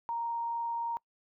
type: tone with frequency modulation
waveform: sine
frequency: 932.3 Hz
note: A#5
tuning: in tune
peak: -31 dBFS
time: 0.09-0.97 s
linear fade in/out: 0 ms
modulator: 23 Hz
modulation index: 0.2
effects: noise-tail reverb RT60 0.1 s tail -25 dB re dry